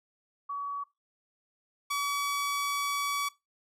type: tone pair in turn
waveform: sine / sawtooth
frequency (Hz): 1133 / 1139.1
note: C#6 / C#6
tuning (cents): +37 / +47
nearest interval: unison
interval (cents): 10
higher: second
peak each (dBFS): -32 / -25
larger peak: second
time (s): 0.49-0.84 / 1.9-3.29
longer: second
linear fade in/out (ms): 10
effects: noise-tail reverb RT60 0.2 s tail -19 dB re dry + resampled to 32000 Hz